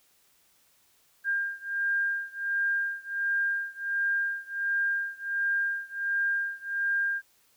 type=beating tone pair; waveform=sine; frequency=1602 / 1603.4 Hz; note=G6 / G6; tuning=+37 / +39 cents; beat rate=1.4 Hz; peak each=-29 / -30 dBFS; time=1.24-7.22 s; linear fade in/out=50 ms; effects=white hiss -65 dBFS RMS until 7.56 s